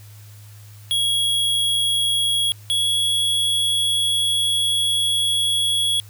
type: tone pair in turn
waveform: square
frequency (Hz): 3319 / 3344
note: G#7 / G#7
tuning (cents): -2 / +11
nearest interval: unison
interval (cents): 13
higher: second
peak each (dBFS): -18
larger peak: neither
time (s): 0.91-2.52 / 2.7-6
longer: second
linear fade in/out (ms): 0
effects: added 104 Hz sine -40 dBFS peak until 6.09 s + white hiss -50 dBFS RMS until 6.09 s